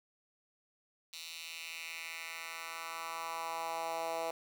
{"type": "tone with high-pass filter sweep", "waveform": "10% pulse", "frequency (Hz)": 164.81, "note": "E3", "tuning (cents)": 0, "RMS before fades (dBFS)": -41, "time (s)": [1.13, 4.31], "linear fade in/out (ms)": 2, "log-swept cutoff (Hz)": [3600, 600], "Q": 2.2, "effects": ["10-bit"]}